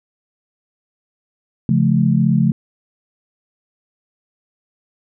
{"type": "chord", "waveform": "sine", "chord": "Db augmented", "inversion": "none", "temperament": "just", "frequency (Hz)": [138.59, 173.24, 216.5], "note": ["Db3", "F3", "A3"], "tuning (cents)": [0, -14, -28], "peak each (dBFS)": -16, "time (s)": [1.69, 2.52], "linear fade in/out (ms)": 2, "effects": []}